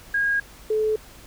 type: tone pair in turn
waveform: sine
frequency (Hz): 1633 / 432.5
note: G#6 / A4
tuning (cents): -30 / -30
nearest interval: octave + major seventh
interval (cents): 2300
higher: first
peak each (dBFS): -19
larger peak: neither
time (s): 0.14-0.4 / 0.7-0.96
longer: neither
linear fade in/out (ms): 5
effects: added 50 Hz sine -49 dBFS peak until 1.26 s + pink hiss -47 dBFS RMS until 1.26 s